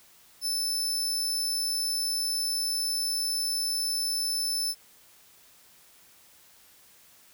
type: tone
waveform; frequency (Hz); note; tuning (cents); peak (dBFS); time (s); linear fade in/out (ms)
sawtooth; 5274; E8; 0; -24; 0.41-4.75; 50
effects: white hiss -57 dBFS RMS until 7.33 s